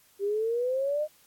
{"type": "exponential sweep", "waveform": "sine", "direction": "up", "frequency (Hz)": [392, 620], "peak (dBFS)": -25, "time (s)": [0.19, 1.08], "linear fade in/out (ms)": 50, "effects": ["white hiss -61 dBFS RMS until 1.26 s", "AAC 64 kbps"]}